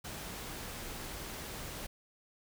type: noise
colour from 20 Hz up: pink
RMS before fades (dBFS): -43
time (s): 0.04-1.87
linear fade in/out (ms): 10
effects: none